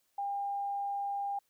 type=tone; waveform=sine; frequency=802 Hz; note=G5; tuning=39 cents sharp; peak=-32 dBFS; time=0.18-1.39 s; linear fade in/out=5 ms; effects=white hiss -75 dBFS RMS until 1.49 s